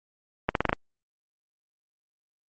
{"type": "accelerating click train", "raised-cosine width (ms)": 0.5, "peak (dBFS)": -7, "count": 6, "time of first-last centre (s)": [0.49, 0.729], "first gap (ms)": 62, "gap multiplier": 0.87, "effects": ["Opus 32 kbps"]}